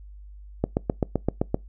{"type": "click train", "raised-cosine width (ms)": 2, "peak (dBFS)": -8, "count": 8, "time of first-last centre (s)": [0.64, 1.544], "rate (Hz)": 7.74, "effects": ["noise-tail reverb RT60 0.2 s tail -24 dB re dry", "added 50 Hz sine -41 dBFS peak until 1.68 s"]}